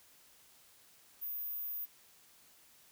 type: tone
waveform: sine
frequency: 14917 Hz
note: A#9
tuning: in tune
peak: -37 dBFS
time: 1.21-1.86 s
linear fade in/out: 20 ms
effects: white hiss -63 dBFS RMS until 2.91 s

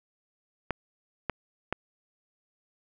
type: clicks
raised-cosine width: 0.5 ms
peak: -13 dBFS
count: 3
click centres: 0.707 / 1.297 / 1.726 s
effects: none

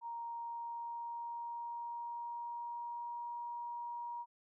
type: tone with pitch glide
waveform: sine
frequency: 935 to 950.2 Hz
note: A#5 to A#5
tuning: +5 to +33 cents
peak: -40 dBFS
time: 0.01-4.26 s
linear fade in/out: 50 ms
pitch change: +28 cents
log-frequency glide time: 0.27-3.35 s
effects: none

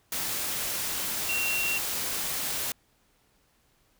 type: tone in noise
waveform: sine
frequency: 2741 Hz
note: F7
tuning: 33 cents flat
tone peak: -27 dBFS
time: 1.29-1.78 s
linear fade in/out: 2 ms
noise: white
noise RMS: -31 dBFS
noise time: 0.12-2.72 s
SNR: +1 dB
effects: pink hiss -67 dBFS RMS until 3.99 s

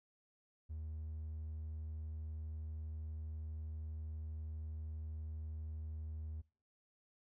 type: tone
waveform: triangle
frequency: 78.1 Hz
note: D#2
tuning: 7 cents sharp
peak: -39 dBFS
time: 0.69-6.42 s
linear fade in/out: 20 ms
effects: noise-tail reverb RT60 0.4 s tail -25 dB re dry + tanh soft clip ceiling -36 dBFS

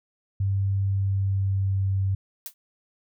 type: tone with pitch glide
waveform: sine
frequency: 98 to 96.65 Hz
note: G2 to G2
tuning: 0 to -24 cents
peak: -21 dBFS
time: 0.4-2.15 s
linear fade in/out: 5 ms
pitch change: -24 cents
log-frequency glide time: 0.82-1.98 s
type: noise with exponential decay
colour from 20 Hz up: blue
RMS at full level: -30 dBFS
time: 2.46-2.54 s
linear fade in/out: 1 ms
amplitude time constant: 17 ms
effects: none

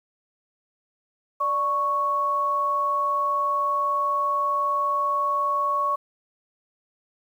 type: tone pair together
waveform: sine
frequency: 587.3 / 1108.7 Hz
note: D5 / C#6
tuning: 0 / 0 cents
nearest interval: major seventh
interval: 1100 cents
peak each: -31 / -21 dBFS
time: 1.4-5.96 s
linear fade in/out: 10 ms
effects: 9-bit

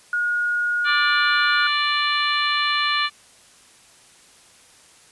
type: tone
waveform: sine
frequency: 1440 Hz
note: F#6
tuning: 47 cents flat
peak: -19 dBFS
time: 0.13-1.67 s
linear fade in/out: 2 ms
type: harmonic tone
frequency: 587.3 Hz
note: D5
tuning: in tune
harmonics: 2 / 3 / 4 / 5 / 6 / 7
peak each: -23 / -25 / -26 / -27 / -28 / -28 dBFS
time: 0.84-3.1 s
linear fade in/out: 50 ms
effects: white hiss -51 dBFS RMS until 5.11 s + resampled to 24000 Hz

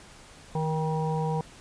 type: harmonic tone with a mistuned harmonic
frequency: 157.5 Hz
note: D#3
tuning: 21 cents sharp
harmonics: 1 / 3 / 5 / 6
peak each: -27 / -32 / -34 / -35 dBFS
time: 0.55-1.41 s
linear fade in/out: 2 ms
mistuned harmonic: 6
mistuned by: +27 cents
effects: pink hiss -50 dBFS RMS until 1.6 s + resampled to 22050 Hz

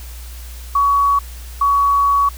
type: tone pair in turn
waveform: sine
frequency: 1125 / 1125 Hz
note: C#6 / C#6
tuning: +25 / +25 cents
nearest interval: unison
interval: 0 cents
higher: neither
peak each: -11 dBFS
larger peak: neither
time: 0.75-1.19 / 1.61-2.29 s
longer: second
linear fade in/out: 5 ms
effects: added 60 Hz sine -30 dBFS peak until 2.37 s + white hiss -40 dBFS RMS until 2.37 s

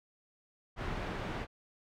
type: low-pass noise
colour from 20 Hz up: pink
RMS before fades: -38 dBFS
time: 0.76-1.47 s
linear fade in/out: 50 ms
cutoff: 2300 Hz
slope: 12 dB/octave
effects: none

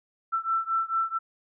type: beating tone pair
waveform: sine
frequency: 1334 / 1338.5 Hz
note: E6 / E6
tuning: +20 / +26 cents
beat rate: 4.5 Hz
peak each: -27 / -28 dBFS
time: 0.32-1.19 s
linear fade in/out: 20 ms
effects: none

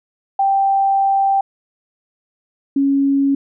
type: tone pair in turn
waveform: sine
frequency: 784 / 276.7 Hz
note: G5 / C#4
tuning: 0 / -3 cents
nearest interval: octave + tritone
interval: 1803 cents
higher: first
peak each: -12 dBFS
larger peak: neither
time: 0.39-1.41 / 2.76-3.35 s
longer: first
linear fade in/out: 5 ms
effects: none

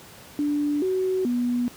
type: tone with pitch steps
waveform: sine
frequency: 292.7 / 374.4 / 243.6 Hz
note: D4 / F#4 / B3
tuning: -6 / +20 / -24 cents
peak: -21 dBFS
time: 0.39-1.68 s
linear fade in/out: 0 ms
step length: 430 ms
effects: pink hiss -46 dBFS RMS until 1.76 s + high-pass 80 Hz 12 dB/octave

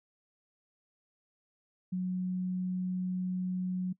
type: tone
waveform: sine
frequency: 183.3 Hz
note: F#3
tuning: 16 cents flat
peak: -30 dBFS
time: 1.92-3.93 s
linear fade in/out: 10 ms
effects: noise-tail reverb RT60 0.1 s tail -23 dB re dry

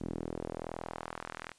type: tone with band-pass filter sweep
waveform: sawtooth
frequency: 41.2 Hz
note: E1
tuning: in tune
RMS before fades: -41 dBFS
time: 0-1.53 s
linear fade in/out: 20 ms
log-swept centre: 260 to 1900 Hz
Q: 1.3
effects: white hiss -65 dBFS RMS until 1.58 s + resampled to 22050 Hz

